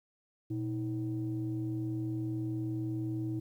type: tone pair together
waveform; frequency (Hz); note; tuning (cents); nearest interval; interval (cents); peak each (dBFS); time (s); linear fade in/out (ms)
sine; 119.79 / 319.8; A#2 / D#4; +48 / +48; octave + perfect fourth; 1700; -34 / -34; 0.5-3.4; 10
effects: tanh soft clip ceiling -26 dBFS + 11-bit